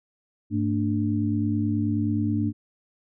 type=tone cluster; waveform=sine; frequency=102.9 / 224.6 / 294 Hz; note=G#2 / A3 / D4; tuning=-16 / +36 / +2 cents; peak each=-26 dBFS; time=0.5-2.53 s; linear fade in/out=50 ms; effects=none